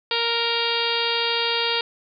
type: harmonic tone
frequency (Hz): 466.2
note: A#4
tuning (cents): 0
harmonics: 1 / 2 / 3 / 4 / 5 / 6 / 7 / 8 / 9 / 10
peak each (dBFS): -28 / -29 / -31 / -33 / -31 / -28 / -29 / -28 / -33 / -30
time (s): 0.11-1.81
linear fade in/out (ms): 2
effects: none